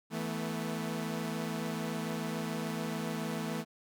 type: chord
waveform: sawtooth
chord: E suspended fourth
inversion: none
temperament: equal with one note detuned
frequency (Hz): 163.2 / 220 / 246.9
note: E3 / A3 / B3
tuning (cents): -17 / 0 / 0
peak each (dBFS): -34 / -33 / -37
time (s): 0.1-3.65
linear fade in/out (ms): 50
effects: none